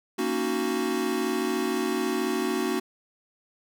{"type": "chord", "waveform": "square", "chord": "D# minor seventh", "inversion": "second", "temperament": "equal", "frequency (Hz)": [233.1, 277.2, 311.1, 370], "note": ["A#3", "C#4", "D#4", "F#4"], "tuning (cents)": [0, 0, 0, 0], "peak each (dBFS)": [-32, -32, -33, -29], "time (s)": [0.18, 2.8], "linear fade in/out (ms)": 10, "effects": []}